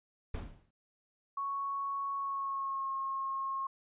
brown noise with exponential decay, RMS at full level -34 dBFS, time 0.34-0.71 s, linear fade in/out 5 ms, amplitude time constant 79 ms
sine tone with pitch glide, 1108.7 to 1080.3 Hz, C#6 to C#6, 0 to -45 cents, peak -33 dBFS, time 1.37-3.67 s, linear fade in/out 5 ms, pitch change -45 cents, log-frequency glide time 2.16-2.89 s
effects resampled to 8000 Hz

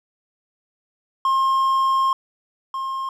triangle tone pair in turn, 1067 / 1067 Hz, C6 / C6, +34 / +34 cents, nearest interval unison, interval 0 cents, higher neither, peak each -14 / -22 dBFS, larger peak first, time 1.25-2.13 / 2.74-3.09 s, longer first, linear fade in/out 2 ms, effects none

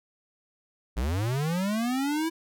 square linear sweep, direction up, 51.91 to 332 Hz, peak -26 dBFS, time 0.96-2.3 s, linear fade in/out 20 ms, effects none

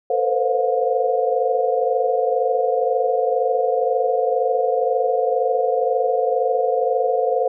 sine tone cluster, 452 / 505 / 527 / 713 Hz, A4 / B4 / C5 / F5, +47 / +39 / +12 / +36 cents, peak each -22 dBFS, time 0.1-7.48 s, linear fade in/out 5 ms, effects none

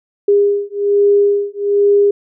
sine beating tone pair, 405.2 / 406.4 Hz, G#4 / G#4, -43 / -38 cents, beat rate 1.2 Hz, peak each -13 dBFS, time 0.28-2.11 s, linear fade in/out 5 ms, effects none

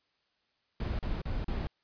brown noise bursts, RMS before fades -33 dBFS, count 4, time 0.8-1.671 s, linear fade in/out 2 ms, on 190 ms, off 37 ms, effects white hiss -75 dBFS RMS until 1.83 s + resampled to 11025 Hz

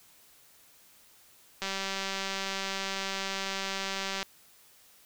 click train, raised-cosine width 0.2 ms, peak -16 dBFS, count 507, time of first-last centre 1.62-4.228 s, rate 194 Hz, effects white hiss -59 dBFS RMS until 5.05 s

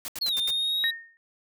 white noise bursts, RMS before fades -35 dBFS, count 5, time 0.05-0.505 s, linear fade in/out 0 ms, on 31 ms, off 75 ms
triangle exponential two-way sweep, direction down then up, 4435 to 3600 to 3848 Hz, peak -23 dBFS, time 0.21-0.91 s, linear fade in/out 10 ms, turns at 0.35 s
sine tone with exponential decay, 1838 Hz, A#6, 25 cents flat, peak -22 dBFS, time 0.84-1.17 s, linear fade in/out 0 ms, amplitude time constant 71 ms
effects none

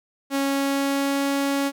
sawtooth tone with pitch glide, 275.7 to 278.4 Hz, C#4 to C#4, -9 to +8 cents, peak -17 dBFS, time 0.3-1.72 s, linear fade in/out 50 ms, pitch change +17 cents, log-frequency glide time 0.41-1.27 s, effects none

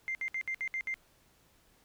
sine tone bursts, 2093 Hz, C7, in tune, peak -31 dBFS, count 7, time 0.08-0.941 s, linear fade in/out 0 ms, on 69 ms, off 63 ms, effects tanh soft clip ceiling -27 dBFS + pink hiss -66 dBFS RMS until 1.84 s

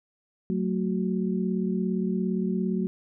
sine tone cluster, 185.7 / 223.1 / 369.3 Hz, F#3 / A3 / F#4, +7 / +24 / -3 cents, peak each -26 / -29 / -32 dBFS, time 0.5-2.87 s, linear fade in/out 0 ms, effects none

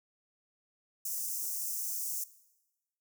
white high-pass noise, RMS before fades -36 dBFS, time 1.05-2.24 s, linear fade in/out 5 ms, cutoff 5700 Hz, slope 48 dB/octave, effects noise-tail reverb RT60 1.0 s tail -18 dB re dry

